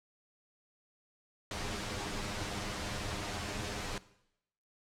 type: noise with comb filter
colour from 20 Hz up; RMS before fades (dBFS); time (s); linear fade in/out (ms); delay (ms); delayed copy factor
pink; -38; 1.51-3.98; 2; 9.8; +0.7
effects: noise-tail reverb RT60 0.8 s tail -18 dB re dry + low-pass 7000 Hz 12 dB/octave